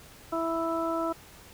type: harmonic tone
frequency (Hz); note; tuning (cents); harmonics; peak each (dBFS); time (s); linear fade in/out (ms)
329.6; E4; 0; 1 / 2 / 3 / 4; -31 / -31 / -36 / -33; 0.32-1.13; 10
effects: pink hiss -51 dBFS RMS until 1.53 s